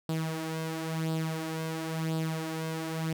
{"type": "tone with flanger", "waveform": "sawtooth", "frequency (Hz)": 160.6, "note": "E3", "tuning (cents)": -45, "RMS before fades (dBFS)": -33, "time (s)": [0.09, 3.13], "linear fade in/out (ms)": 2, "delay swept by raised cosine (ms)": [0.23, 4.33], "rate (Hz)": 0.97, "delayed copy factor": 0.6, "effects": []}